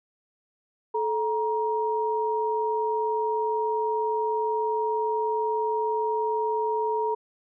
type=tone pair together; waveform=sine; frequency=434.7 / 943.2 Hz; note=A4 / A#5; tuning=-21 / +20 cents; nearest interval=octave + minor second; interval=1341 cents; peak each=-26 dBFS; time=0.94-7.15 s; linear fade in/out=10 ms; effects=none